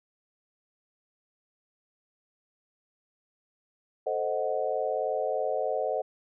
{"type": "chord", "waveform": "sine", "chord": "A diminished seventh", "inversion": "none", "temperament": "equal", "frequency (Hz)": [440, 523.3, 622.3, 740], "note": ["A4", "C5", "Eb5", "Gb5"], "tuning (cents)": [0, 0, 0, 0], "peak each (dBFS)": [-33, -31, -31, -33], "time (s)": [4.06, 6.02], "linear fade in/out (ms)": 10, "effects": []}